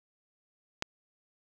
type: click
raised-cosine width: 0.2 ms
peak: -13 dBFS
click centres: 0.824 s
effects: none